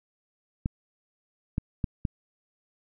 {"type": "clicks", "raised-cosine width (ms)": 5, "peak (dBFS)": -14, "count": 4, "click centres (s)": [0.659, 1.581, 1.842, 2.052], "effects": []}